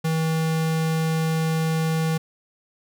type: tone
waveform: square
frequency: 160.6 Hz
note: E3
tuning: 45 cents flat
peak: -21 dBFS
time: 0.04-2.18 s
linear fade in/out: 10 ms
effects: none